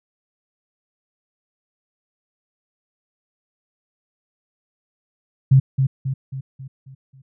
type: tone with echo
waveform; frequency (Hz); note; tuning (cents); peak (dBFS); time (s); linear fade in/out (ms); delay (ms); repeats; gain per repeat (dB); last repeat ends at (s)
sine; 133.6; C3; +36; -8; 5.51-5.6; 10; 270; 6; -6; 7.22
effects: none